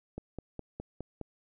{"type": "click train", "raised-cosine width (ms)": 2, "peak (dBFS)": -25, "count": 6, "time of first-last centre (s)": [0.18, 1.213], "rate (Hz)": 4.84, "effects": []}